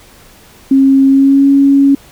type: tone with pitch glide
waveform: sine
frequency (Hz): 270.2 to 277.3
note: C#4 to C#4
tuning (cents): -44 to +1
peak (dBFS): -4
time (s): 0.71-1.95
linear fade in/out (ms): 5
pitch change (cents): +45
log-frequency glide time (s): 1.06-1.47
effects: pink hiss -41 dBFS RMS until 2.11 s

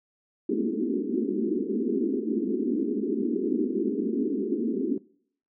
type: band-pass noise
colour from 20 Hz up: pink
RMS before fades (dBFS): -27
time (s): 0.49-4.98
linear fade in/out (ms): 5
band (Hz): 210 to 420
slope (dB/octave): 96
effects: noise-tail reverb RT60 0.6 s tail -22 dB re dry

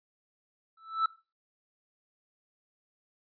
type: tone with exponential growth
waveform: triangle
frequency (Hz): 1318.5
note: E6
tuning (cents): 0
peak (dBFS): -19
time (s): 0.77-1.06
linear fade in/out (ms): 5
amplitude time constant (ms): 63
effects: noise-tail reverb RT60 0.3 s tail -18 dB re dry + resampled to 11025 Hz

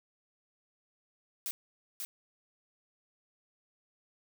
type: noise with echo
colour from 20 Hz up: blue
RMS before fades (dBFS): -36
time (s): 1.46-1.51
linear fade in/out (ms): 0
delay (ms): 540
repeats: 1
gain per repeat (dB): -3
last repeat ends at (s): 2.05
effects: none

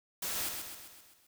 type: noise with echo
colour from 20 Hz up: white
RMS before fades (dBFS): -36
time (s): 0.22-0.49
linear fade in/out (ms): 5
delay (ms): 130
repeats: 6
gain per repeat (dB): -5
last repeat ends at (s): 1.27
effects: none

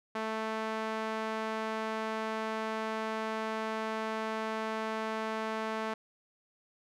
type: tone with band-pass filter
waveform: sawtooth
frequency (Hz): 220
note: A3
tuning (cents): 0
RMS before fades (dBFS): -35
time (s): 0.15-5.94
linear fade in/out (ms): 5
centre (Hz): 1100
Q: 0.77
effects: none

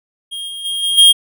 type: tone with level steps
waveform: square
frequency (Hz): 3239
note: G#7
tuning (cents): -44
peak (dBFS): -24 / -26 / -19 / -15 / -5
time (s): 0.31-1.13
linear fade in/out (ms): 20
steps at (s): 0.47 / 0.64 / 0.82 / 0.97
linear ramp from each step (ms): 20
effects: none

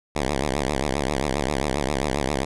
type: tone with vibrato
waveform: 5% pulse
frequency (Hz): 69.5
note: C#2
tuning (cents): +5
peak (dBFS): -11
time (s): 0.15-2.45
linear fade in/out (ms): 10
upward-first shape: triangle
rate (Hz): 7.5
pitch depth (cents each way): 210
effects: resampled to 24000 Hz

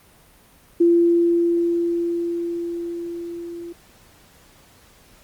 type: tone with level ramp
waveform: sine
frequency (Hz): 341.8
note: F4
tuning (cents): -37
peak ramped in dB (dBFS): -11 to -31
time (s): 0.8-3.73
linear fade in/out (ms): 10
effects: pink hiss -52 dBFS RMS until 5.23 s + Opus 32 kbps

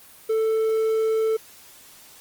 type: tone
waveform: triangle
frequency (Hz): 442.1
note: A4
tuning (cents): +8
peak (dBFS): -17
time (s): 0.29-1.37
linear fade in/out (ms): 10
effects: white hiss -48 dBFS RMS until 2.2 s + Opus 24 kbps

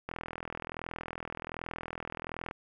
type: click train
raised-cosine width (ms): 0.5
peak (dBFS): -22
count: 101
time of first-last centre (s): 0.09-2.511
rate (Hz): 41.3
effects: none

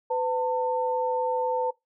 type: tone pair together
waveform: sine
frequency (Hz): 504 / 898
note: B4 / A5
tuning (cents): +35 / +35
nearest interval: minor seventh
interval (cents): 1000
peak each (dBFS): -26 / -26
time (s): 0.1-1.71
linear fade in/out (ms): 10
effects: noise-tail reverb RT60 0.2 s tail -23 dB re dry

